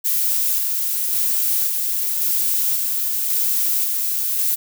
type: noise with tremolo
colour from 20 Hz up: violet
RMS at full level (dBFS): -19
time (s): 0.04-4.56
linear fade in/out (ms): 20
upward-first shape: square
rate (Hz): 0.92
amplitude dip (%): 25
effects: none